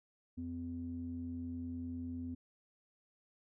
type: tone with low-pass filter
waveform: square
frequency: 84.9 Hz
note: F2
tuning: 48 cents flat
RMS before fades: -42 dBFS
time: 0.37-2.35 s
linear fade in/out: 10 ms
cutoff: 240 Hz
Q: 8.9
effects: none